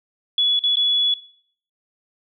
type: tone with dropouts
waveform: sine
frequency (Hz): 3400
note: G#7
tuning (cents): +40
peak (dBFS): -15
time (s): 0.38-1.14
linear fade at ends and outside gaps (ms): 2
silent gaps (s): 0.592-0.637 / 0.757-0.769
effects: noise-tail reverb RT60 0.6 s tail -20 dB re dry